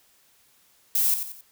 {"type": "noise with echo", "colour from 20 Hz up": "violet", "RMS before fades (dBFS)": -22, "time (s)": [0.95, 1.14], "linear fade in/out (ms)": 2, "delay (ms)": 90, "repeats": 3, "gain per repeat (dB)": -8, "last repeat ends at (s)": 1.41, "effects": ["white hiss -61 dBFS RMS until 1.51 s"]}